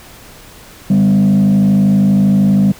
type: tone with frequency modulation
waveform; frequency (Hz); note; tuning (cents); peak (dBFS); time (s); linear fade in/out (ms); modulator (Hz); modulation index
sine; 196; G3; 0; -5; 0.9-2.72; 5; 52.7; 0.69
effects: tanh soft clip ceiling -6 dBFS + pink hiss -38 dBFS RMS until 2.79 s